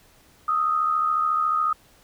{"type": "tone pair together", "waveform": "sine", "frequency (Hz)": [1244.5, 1318.5], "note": ["D#6", "E6"], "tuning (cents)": [0, 0], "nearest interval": "minor second", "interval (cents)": 100, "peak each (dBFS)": [-20, -28], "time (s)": [0.48, 1.73], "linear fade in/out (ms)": 5, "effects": ["pink hiss -56 dBFS RMS until 2.03 s"]}